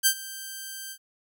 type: tone with ADSR envelope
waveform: 5% pulse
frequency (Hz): 1568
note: G6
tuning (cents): 0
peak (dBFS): -5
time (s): 0.03-0.98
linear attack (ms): 32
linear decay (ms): 75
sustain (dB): -20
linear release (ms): 69
effects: none

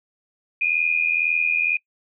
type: tone pair together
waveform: sine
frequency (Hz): 2420 / 2502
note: D#7 / D#7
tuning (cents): -49 / +9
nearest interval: minor second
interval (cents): 58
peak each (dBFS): -20 / -22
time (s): 0.61-1.77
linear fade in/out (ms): 5
effects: noise-tail reverb RT60 0.1 s tail -24 dB re dry

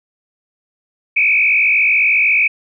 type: tone with frequency modulation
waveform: sine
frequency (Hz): 2400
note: D7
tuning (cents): +37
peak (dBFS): -10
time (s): 1.16-2.48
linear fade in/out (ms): 10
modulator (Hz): 54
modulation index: 2.9
effects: none

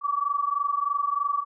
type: tone pair together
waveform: sine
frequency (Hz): 1135.8 / 1159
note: C#6 / D6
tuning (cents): +42 / -23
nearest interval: unison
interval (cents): 35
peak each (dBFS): -26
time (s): 0.01-1.45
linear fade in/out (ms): 50
effects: none

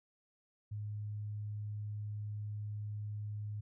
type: tone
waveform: sine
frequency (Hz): 104.8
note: G#2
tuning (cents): +16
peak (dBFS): -38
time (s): 0.71-3.61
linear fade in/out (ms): 10
effects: none

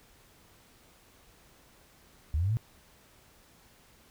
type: linear sweep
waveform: sine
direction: up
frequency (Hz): 70 to 120.7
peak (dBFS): -25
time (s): 2.34-2.57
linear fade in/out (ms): 0
effects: pink hiss -60 dBFS RMS until 4.1 s

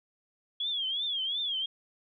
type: tone with vibrato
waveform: sine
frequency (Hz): 3322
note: G#7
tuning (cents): 0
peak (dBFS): -29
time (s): 0.6-1.66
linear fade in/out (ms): 5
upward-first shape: triangle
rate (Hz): 2.8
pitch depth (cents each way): 160
effects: none

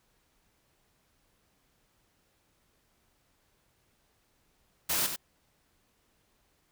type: noise with echo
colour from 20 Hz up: white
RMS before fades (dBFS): -29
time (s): 4.89-5.07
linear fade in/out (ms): 10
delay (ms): 93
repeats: 1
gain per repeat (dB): -7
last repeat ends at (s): 5.163
effects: pink hiss -71 dBFS RMS until 6.71 s

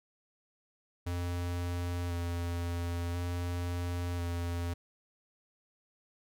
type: tone with vibrato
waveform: square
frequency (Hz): 87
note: F2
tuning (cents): -6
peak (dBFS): -33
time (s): 1.06-4.74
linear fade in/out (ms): 10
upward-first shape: square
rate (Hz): 0.48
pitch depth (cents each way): 15
effects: none

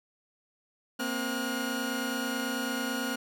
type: tone cluster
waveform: sawtooth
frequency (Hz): 235.3 / 264.4 / 1437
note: A#3 / C4 / F6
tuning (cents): +16 / +18 / +49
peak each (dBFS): -31 / -30 / -31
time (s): 0.99-3.16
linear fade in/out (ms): 10
effects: none

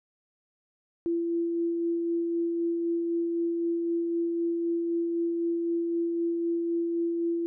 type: tone with tremolo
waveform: sine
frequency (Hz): 338.1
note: E4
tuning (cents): +44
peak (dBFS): -24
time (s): 1.06-7.46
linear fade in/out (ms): 0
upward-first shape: sine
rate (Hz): 3.9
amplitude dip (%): 25
effects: none

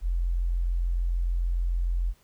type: tone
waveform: sine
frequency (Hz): 43.39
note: F1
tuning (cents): -10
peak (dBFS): -23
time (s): 0.01-2.14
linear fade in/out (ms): 50
effects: pink hiss -63 dBFS RMS until 2.23 s

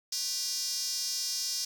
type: tone with high-pass filter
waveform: square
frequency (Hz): 217.8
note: A3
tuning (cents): -17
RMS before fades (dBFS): -33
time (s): 0.12-1.65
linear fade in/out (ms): 5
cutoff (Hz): 5300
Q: 4.4
effects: none

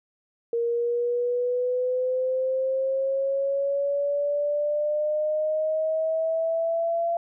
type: exponential sweep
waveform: sine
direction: up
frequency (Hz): 466.2 to 682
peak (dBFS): -22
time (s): 0.53-7.17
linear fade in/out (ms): 2
effects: none

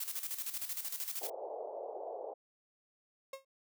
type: noise with tremolo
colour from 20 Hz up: blue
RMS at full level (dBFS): -38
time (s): 0-1.3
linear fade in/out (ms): 5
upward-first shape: square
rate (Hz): 13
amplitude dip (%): 65
type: band-pass noise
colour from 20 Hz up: pink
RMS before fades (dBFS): -43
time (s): 1.21-2.34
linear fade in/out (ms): 10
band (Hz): 430 to 790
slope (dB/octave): 48
type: tone with exponential decay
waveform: 35% pulse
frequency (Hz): 539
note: C#5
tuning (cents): -49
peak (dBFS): -37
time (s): 3.33-3.45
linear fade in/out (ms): 5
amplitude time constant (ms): 26
effects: none

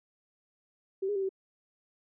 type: tone with pitch steps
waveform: sine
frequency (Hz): 385.4 / 412 / 388.7 / 383.5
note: G4 / G#4 / G4 / G4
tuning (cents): -29 / -14 / -15 / -38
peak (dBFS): -28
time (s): 1.02-1.292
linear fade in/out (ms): 10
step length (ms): 68
effects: none

